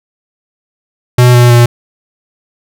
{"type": "tone with pitch steps", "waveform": "square", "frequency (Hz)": [123.6, 121.69, 119.8], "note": ["B2", "B2", "A#2"], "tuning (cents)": [2, -25, 48], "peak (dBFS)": -3, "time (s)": [1.18, 1.66], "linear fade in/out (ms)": 5, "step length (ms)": 160, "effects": []}